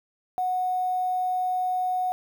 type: tone with quantisation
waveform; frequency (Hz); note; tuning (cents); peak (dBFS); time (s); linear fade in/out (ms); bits
sine; 735; F#5; -12; -23; 0.38-2.12; 0; 8
effects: none